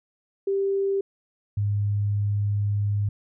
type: tone pair in turn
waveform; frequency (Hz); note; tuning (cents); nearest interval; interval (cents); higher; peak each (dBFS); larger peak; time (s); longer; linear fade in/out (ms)
sine; 392.9 / 102.48; G4 / G#2; +4 / -23; octave + major seventh; 2327; first; -21; neither; 0.47-1.01 / 1.57-3.09; second; 5
effects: none